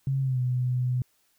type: tone with pitch glide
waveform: sine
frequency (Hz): 135.3 to 125.51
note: C#3 to B2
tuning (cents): -42 to +28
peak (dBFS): -23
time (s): 0.07-1.02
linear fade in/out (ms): 2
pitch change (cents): -130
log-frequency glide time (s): 0.21-0.4
effects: white hiss -68 dBFS RMS until 1.38 s